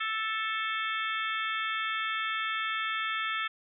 harmonic tone with a mistuned harmonic, 440 Hz, A4, in tune, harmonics 3 / 4 / 5 / 6 / 7 / 8, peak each -33 / -35 / -37 / -39 / -40 / -41 dBFS, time 0-3.48 s, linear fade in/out 10 ms, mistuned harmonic 7, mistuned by +70 cents, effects none

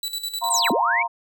sawtooth tone with tremolo, 3951 Hz, B7, in tune, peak -22 dBFS, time 0.03-0.72 s, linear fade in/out 2 ms, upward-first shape square, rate 9.8 Hz, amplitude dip 70%
sine chord, F suspended fourth, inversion none, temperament equal, 698.5 / 932.3 / 1046.5 Hz, F5 / Bb5 / C6, 0 / 0 / 0 cents, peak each -29 / -23 / -29 dBFS, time 0.41-1.08 s, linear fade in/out 20 ms
sine linear two-way sweep, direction down then up, 8900 to 191.7 to 2371 Hz, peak -19 dBFS, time 0.5-1.03 s, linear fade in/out 10 ms, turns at 0.71 s
effects none

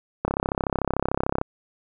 click train, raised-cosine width 1 ms, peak -8 dBFS, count 40, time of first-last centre 0.25-1.414 s, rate 33.5 Hz, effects none

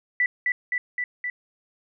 sine tone with echo, 1974 Hz, B6, 1 cent flat, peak -18 dBFS, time 0.2-0.26 s, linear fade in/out 2 ms, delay 260 ms, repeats 4, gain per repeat -2 dB, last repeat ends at 1.3 s, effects none

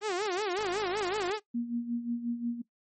sawtooth tone with vibrato, 390 Hz, G4, 9 cents flat, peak -25 dBFS, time 0.01-1.4 s, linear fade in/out 50 ms, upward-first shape sine, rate 5.4 Hz, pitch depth 190 cents each way
click train, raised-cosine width 0.5 ms, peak -26 dBFS, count 38, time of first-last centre 0.59-1.296 s, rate 52.4 Hz
sine tone with tremolo, 237 Hz, A#3, 29 cents sharp, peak -27 dBFS, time 1.54-2.62 s, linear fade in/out 10 ms, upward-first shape sine, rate 5.6 Hz, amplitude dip 70%
effects noise-tail reverb RT60 0.1 s tail -18 dB re dry + MP3 32 kbps

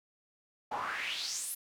pink noise with band-pass filter sweep, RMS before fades -37 dBFS, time 0.71-1.55 s, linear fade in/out 10 ms, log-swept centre 780 to 12000 Hz, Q 4.2, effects none

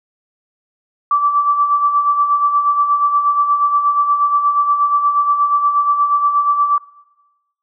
sine tone with tremolo, 1161 Hz, D6, 20 cents flat, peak -9 dBFS, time 1.11-6.78 s, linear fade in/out 2 ms, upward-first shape sine, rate 8.4 Hz, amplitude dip 55%, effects noise-tail reverb RT60 1.0 s tail -19 dB re dry

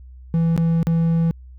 triangle tone with dropouts, 165.5 Hz, E3, 7 cents sharp, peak -13 dBFS, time 0.34-1.31 s, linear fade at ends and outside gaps 0 ms, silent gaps 0.564-0.577 / 0.829-0.87 s, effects added 63 Hz sine -38 dBFS peak until 1.58 s

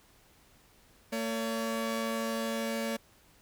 sawtooth tone pair together, 226.6 / 566.2 Hz, A#3 / C#5, -49 / +37 cents, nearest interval octave + major third, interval 1586 cents, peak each -29 / -31 dBFS, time 1.12-2.97 s, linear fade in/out 10 ms, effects pink hiss -62 dBFS RMS until 3.41 s

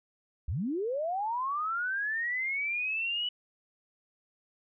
sine linear sweep, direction up, 54.8 to 2970 Hz, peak -29 dBFS, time 0.48-3.29 s, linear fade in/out 5 ms, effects none

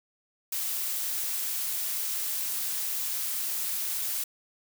blue noise, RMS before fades -31 dBFS, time 0.52-4.24 s, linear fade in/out 5 ms, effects none

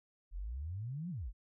sine exponential two-way sweep, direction up then down, 40 to 187.6 to 40 Hz, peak -38 dBFS, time 0.31-1.33 s, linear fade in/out 50 ms, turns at 1.1 s, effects none

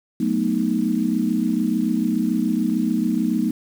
sine chord, B dominant seventh, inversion second, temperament equal, 185 / 220 / 246.9 / 311.1 Hz, F#3 / A3 / B3 / D#4, 0 / 0 / 0 / 0 cents, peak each -26 / -22 / -23 / -24 dBFS, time 0.2-3.51 s, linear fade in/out 5 ms, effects 7-bit

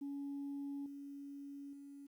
sine tone with level steps, 281.2 Hz, C#4, 25 cents sharp, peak -39 / -46 / -50 dBFS, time 0.01-2.07 s, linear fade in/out 10 ms, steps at 0.86 / 1.73 s, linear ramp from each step 2 ms, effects tanh soft clip ceiling -38 dBFS + 12-bit

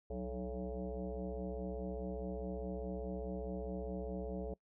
sine tone with frequency modulation, 183.6 Hz, F#3, 13 cents flat, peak -38 dBFS, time 0.1-4.54 s, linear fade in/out 5 ms, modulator 124 Hz, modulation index 3.5, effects noise-tail reverb RT60 0.1 s tail -24 dB re dry

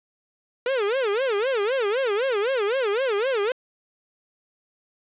45% pulse tone with vibrato, 466.2 Hz, A#4, in tune, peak -21 dBFS, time 0.66-3.52 s, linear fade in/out 2 ms, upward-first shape sine, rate 3.9 Hz, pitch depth 270 cents each way, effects resampled to 8000 Hz + 9-bit

